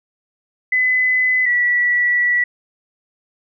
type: tone pair in turn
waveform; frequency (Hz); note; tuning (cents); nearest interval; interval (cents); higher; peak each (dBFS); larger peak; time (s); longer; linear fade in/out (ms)
sine; 2014 / 1948.8; B6 / B6; +33 / -24; minor second; 57; first; -13; neither; 0.72-1.46 / 1.46-2.44; second; 5
effects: none